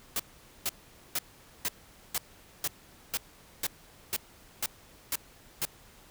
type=noise bursts; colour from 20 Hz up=white; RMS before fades=-30 dBFS; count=12; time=0.16-5.652 s; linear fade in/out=2 ms; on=36 ms; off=460 ms; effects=pink hiss -56 dBFS RMS until 6.1 s